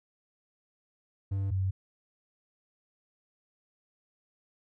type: tone pair in turn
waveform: triangle / sine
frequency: 97.7 / 94.97 Hz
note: G2 / F#2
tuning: -5 / +46 cents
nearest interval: unison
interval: 49 cents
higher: first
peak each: -26 dBFS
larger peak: neither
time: 1.31-1.51 / 1.51-1.71 s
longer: neither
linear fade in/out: 10 ms
effects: none